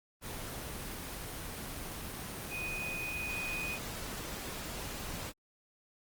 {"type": "tone in noise", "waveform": "sine", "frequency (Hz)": 2489, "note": "D#7", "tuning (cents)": 0, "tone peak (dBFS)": -36, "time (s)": [2.49, 3.79], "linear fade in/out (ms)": 50, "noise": "pink", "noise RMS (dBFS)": -41, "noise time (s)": [0.21, 5.33], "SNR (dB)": 2, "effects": ["Opus 24 kbps"]}